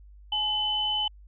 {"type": "tone pair together", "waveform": "sine", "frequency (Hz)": [847, 3023], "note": ["G#5", "F#7"], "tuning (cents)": [34, 36], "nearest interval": "octave + minor seventh", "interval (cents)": 2202, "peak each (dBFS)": [-32, -25], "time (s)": [0.32, 1.08], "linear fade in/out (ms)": 5, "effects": ["added 50 Hz sine -47 dBFS peak until 1.27 s"]}